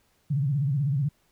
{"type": "tone with vibrato", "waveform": "sine", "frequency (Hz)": 140, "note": "C#3", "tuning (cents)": 18, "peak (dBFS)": -22, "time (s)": [0.3, 1.09], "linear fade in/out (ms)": 10, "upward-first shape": "sine", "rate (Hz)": 16, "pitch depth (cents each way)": 160, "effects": ["pink hiss -67 dBFS RMS until 1.31 s"]}